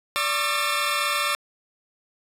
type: tone cluster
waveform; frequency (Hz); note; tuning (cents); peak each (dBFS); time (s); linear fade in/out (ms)
20% pulse; 582 / 1100 / 1199 / 1348 / 1788; D5 / C#6 / D6 / E6 / A6; -16 / -14 / +36 / +38 / +27; -27 / -24 / -22 / -23 / -25; 0.16-1.35; 0
effects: resampled to 32000 Hz + 8-bit